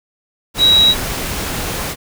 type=tone in noise; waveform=sine; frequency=3856 Hz; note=B7; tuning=42 cents flat; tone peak=-7 dBFS; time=0.58-0.95 s; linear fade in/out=50 ms; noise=pink; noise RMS=-22 dBFS; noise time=0.54-1.96 s; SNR=+12 dB; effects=none